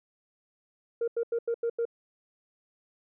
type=tone bursts; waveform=sine; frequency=466.2 Hz; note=A#4; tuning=in tune; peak=-24 dBFS; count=6; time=1.01-1.853 s; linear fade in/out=5 ms; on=68 ms; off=87 ms; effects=tanh soft clip ceiling -23 dBFS